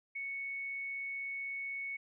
sine tone, 2216 Hz, C#7, 1 cent flat, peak -37 dBFS, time 0.15-1.97 s, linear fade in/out 10 ms, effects none

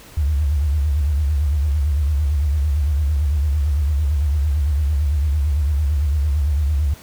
sine tone with vibrato, 73 Hz, D2, 10 cents flat, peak -15 dBFS, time 0.17-6.94 s, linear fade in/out 5 ms, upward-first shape sine, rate 8.9 Hz, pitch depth 130 cents each way, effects pink hiss -43 dBFS RMS until 7.02 s

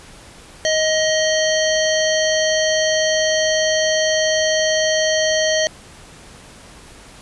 harmonic tone with a mistuned harmonic, 628 Hz, D#5, 16 cents sharp, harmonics 1 / 3 / 5 / 7 / 9 / 10, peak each -17 / -22 / -24 / -25 / -27 / -27 dBFS, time 0.65-5.67 s, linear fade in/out 0 ms, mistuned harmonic 9, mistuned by +33 cents, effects pink hiss -42 dBFS RMS until 7.21 s + resampled to 24000 Hz

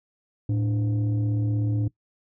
sine tone pair together, 110 / 293.7 Hz, A2 / D4, 0 / 0 cents, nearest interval octave + perfect fourth, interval 1700 cents, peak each -20 / -27 dBFS, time 0.49-1.88 s, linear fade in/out 5 ms, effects noise-tail reverb RT60 0.1 s tail -21 dB re dry + tanh soft clip ceiling -19 dBFS

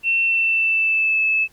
sine tone with pitch glide, 2700 to 2610 Hz, E7 to E7, +41 to -18 cents, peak -15 dBFS, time 0.03-1.48 s, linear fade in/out 50 ms, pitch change -59 cents, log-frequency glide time 0.25-1.21 s, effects pink hiss -55 dBFS RMS until 1.52 s + MP3 96 kbps

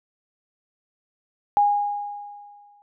sine tone with exponential decay, 820 Hz, G#5, 22 cents flat, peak -13 dBFS, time 1.57-2.82 s, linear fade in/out 0 ms, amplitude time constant 270 ms, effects none

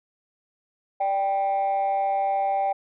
sine tone pair together, 587.3 / 784.6 Hz, D5 / G5, 0 / +1 cents, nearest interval perfect fourth, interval 501 cents, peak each -26 / -20 dBFS, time 1-2.73 s, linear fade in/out 10 ms, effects tanh soft clip ceiling -18 dBFS

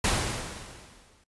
pink noise with exponential decay, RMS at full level -23 dBFS, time 0.04-1.24 s, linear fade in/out 5 ms, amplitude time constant 260 ms, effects noise-tail reverb RT60 0.1 s tail -20 dB re dry + resampled to 24000 Hz

